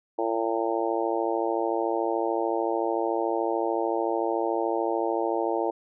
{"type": "harmonic tone", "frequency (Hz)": 113.6, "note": "A#2", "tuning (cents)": -44, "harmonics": [3, 4, 5, 6, 7, 8], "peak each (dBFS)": [-29, -30, -31, -32, -32, -33], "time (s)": [0.18, 5.71], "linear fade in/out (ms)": 10, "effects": []}